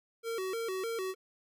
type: tone with vibrato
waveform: square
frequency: 415.3 Hz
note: G#4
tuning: in tune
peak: -34 dBFS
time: 0.23-1.15 s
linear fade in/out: 50 ms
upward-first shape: square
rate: 3.3 Hz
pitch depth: 170 cents each way
effects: none